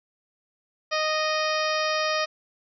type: harmonic tone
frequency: 620 Hz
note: D#5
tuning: 6 cents flat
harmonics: 1 / 2 / 3 / 4 / 5 / 6 / 7 / 8 / 9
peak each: -27 / -28 / -31 / -32 / -37 / -38 / -38 / -34 / -36 dBFS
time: 0.91-2.26 s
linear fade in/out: 20 ms
effects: none